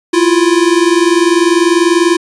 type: tone pair together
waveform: square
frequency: 332.6 / 352.7 Hz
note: E4 / F4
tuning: +16 / +17 cents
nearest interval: minor second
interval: 101 cents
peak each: -11 dBFS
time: 0.13-2.17 s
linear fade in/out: 10 ms
effects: resampled to 24000 Hz